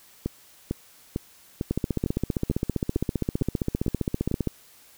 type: two click trains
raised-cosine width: 3 ms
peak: -11 / -13 dBFS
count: 43 / 10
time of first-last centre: 1.71-4.473 / 0.26-4.314 s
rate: 15.2 / 2.22 Hz
effects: white hiss -54 dBFS RMS until 4.97 s